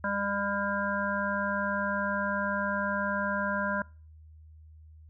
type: harmonic tone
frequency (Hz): 200.7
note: G3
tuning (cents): +41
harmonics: 1 / 3 / 5 / 7 / 8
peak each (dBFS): -34 / -34 / -34 / -34 / -34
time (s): 0.04-3.82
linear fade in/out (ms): 2
effects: noise-tail reverb RT60 0.4 s tail -24 dB re dry + added 78 Hz sine -49 dBFS peak until 5.09 s